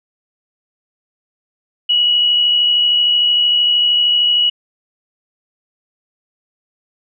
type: tone with amplitude modulation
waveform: sine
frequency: 2925 Hz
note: F#7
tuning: 21 cents flat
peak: -9 dBFS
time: 1.89-4.5 s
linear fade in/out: 10 ms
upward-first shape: sine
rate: 73.1 Hz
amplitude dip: 30%
effects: none